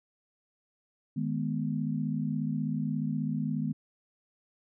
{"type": "chord", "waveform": "sine", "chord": "G# minor", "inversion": "second", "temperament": "equal with one note detuned", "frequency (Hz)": [155.56, 210.4, 246.9], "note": ["D#3", "G#3", "B3"], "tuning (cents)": [0, 23, 0], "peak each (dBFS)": [-32, -33, -33], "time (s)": [1.16, 3.73], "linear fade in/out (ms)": 10, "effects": []}